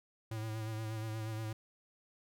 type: tone with vibrato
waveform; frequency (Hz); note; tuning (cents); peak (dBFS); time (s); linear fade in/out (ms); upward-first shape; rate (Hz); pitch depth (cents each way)
square; 110; A2; 0; -38; 0.31-1.53; 5; sine; 8.4; 34
effects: none